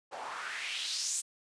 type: noise with band-pass filter sweep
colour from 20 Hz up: white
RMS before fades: -37 dBFS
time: 0.11-1.22 s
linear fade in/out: 20 ms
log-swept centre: 660 to 8500 Hz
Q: 2.9
effects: resampled to 22050 Hz